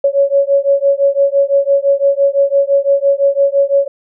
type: beating tone pair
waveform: sine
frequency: 554.4 / 560.3 Hz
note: C#5 / C#5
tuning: 0 / +18 cents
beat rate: 5.9 Hz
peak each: -12 dBFS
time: 0.04-3.88 s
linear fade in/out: 5 ms
effects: none